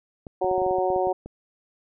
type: clicks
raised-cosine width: 2 ms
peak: -24 dBFS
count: 12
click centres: 0.268 / 0.445 / 0.513 / 0.58 / 0.618 / 0.664 / 0.71 / 0.785 / 0.903 / 0.962 / 1.071 / 1.26 s
type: harmonic tone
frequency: 185 Hz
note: F#3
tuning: in tune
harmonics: 2 / 3 / 4 / 5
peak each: -25 / -26 / -25 / -32 dBFS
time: 0.41-1.13 s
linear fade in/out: 10 ms
effects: none